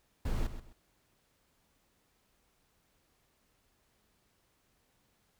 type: noise with echo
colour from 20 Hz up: brown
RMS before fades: -32 dBFS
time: 0.25-0.47 s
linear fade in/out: 5 ms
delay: 130 ms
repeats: 2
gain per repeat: -11 dB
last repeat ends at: 0.73 s
effects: pink hiss -73 dBFS RMS until 5.39 s